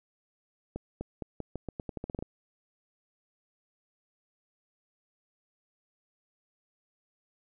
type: accelerating click train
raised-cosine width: 2 ms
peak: -22 dBFS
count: 14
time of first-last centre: 0.76-2.225 s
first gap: 250 ms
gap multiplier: 0.85
effects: none